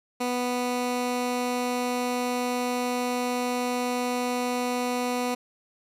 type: tone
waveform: 15% pulse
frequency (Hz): 246.9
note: B3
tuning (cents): 0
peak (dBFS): -19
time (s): 0.2-5.35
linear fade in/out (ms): 10
effects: resampled to 32000 Hz